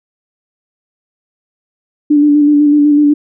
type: tone with vibrato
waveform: sine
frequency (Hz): 293.7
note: D4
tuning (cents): 0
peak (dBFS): -5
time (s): 2.1-3.14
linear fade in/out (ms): 10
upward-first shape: square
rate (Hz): 8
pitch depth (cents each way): 21
effects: none